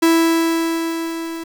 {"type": "tone with level ramp", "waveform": "45% pulse", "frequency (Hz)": 329.6, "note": "E4", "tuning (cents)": 0, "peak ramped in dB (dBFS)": [-10, -26], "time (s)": [0.02, 1.44], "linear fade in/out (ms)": 10, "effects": ["7-bit"]}